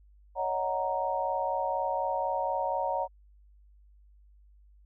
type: chord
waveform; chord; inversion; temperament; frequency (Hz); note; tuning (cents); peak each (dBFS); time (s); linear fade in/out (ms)
sine; D# minor seventh; third; equal with one note detuned; 558.2 / 622.3 / 740 / 932.3; C#5 / D#5 / F#5 / A#5; +12 / 0 / 0 / 0; -33 / -36 / -33 / -31; 0.35-3.08; 50
effects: added 50 Hz sine -55 dBFS peak until 4.85 s